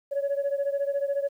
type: beating tone pair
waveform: sine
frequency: 557 / 571 Hz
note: C#5 / D5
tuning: +8 / -49 cents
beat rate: 14 Hz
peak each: -25 / -28 dBFS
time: 0.11-1.29 s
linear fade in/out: 20 ms
effects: tanh soft clip ceiling -20 dBFS + 10-bit